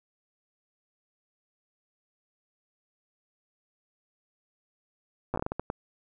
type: slowing click train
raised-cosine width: 1 ms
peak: -16 dBFS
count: 10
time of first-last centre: 5.34-5.701 s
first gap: 8 ms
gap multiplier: 1.38
effects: none